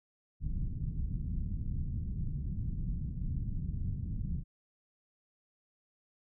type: low-pass noise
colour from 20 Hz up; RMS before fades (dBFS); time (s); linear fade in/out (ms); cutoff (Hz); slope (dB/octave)
pink; -35; 0.4-4.44; 50; 180; 24
effects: none